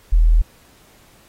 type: tone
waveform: sine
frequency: 40.48 Hz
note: E1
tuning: 31 cents flat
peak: -9 dBFS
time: 0.12-0.42 s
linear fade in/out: 10 ms
effects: pink hiss -52 dBFS RMS until 1.28 s + AAC 48 kbps